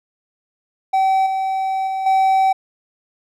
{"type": "tone with level steps", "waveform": "triangle", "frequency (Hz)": 767, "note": "G5", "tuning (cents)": -38, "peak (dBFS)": [-11, -16, -18, -10], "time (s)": [0.93, 2.53], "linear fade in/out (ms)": 10, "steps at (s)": [1.26, 1.87, 2.06], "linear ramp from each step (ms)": 5, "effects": []}